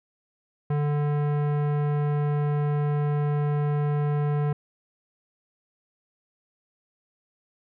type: tone with tanh clipping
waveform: sine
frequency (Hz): 146.83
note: D3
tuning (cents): 0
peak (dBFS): -24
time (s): 0.7-4.53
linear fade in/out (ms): 5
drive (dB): 18
effects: none